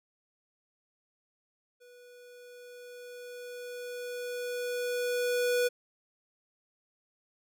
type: tone with level ramp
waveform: square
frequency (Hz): 490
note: B4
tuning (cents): -14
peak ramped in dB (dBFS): -54 to -25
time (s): 1.8-5.69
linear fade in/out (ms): 20
effects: none